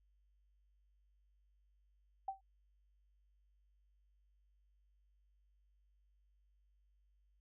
sine tone with exponential decay, 775 Hz, G5, 20 cents flat, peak -34 dBFS, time 2.28-2.41 s, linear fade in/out 5 ms, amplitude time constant 27 ms, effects added 50 Hz sine -70 dBFS peak until 7.4 s

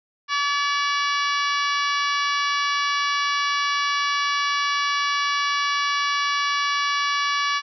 harmonic tone, 572 Hz, D5, 46 cents flat, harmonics 2 / 3 / 4 / 5 / 6 / 7 / 8 / 9 / 10, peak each -23 / -27 / -29 / -31 / -33 / -34 / -35 / -36 / -37 dBFS, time 0.28-7.62 s, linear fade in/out 50 ms, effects none

